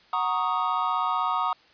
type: chord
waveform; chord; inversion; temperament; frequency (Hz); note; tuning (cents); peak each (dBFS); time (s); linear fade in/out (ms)
triangle; D# minor seventh; first; equal; 740 / 932.3 / 1108.7 / 1244.5; F#5 / A#5 / C#6 / D#6; 0 / 0 / 0 / 0; -29 / -27 / -28 / -25; 0.13-1.53; 2
effects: white hiss -57 dBFS RMS until 1.73 s + resampled to 11025 Hz